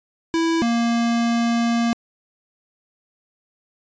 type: tone pair in turn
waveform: square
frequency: 329.6 / 233.7 Hz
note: E4 / A#3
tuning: 0 / +5 cents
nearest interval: tritone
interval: 595 cents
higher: first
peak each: -18 dBFS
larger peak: neither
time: 0.34-0.62 / 0.62-1.93 s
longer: second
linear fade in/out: 0 ms
effects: resampled to 16000 Hz